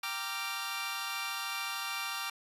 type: chord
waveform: 15% pulse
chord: G minor seventh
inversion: none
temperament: equal with one note detuned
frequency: 784 / 932.3 / 1174.7 / 1381.7 Hz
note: G5 / Bb5 / D6 / F6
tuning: 0 / 0 / 0 / -19 cents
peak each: -37 / -36 / -32 / -33 dBFS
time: 0.03-2.3 s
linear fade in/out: 5 ms
effects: resampled to 32000 Hz